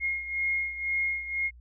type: beating tone pair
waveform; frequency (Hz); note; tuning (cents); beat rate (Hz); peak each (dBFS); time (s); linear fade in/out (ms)
sine; 2146 / 2148; C7 / C7; +43 / +45; 2; -28 / -33; 0-1.51; 50
effects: added 60 Hz sine -48 dBFS peak until 1.6 s